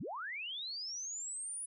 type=linear sweep; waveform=sine; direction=up; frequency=94 to 9956 Hz; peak=-39 dBFS; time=0-1.66 s; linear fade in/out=10 ms; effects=none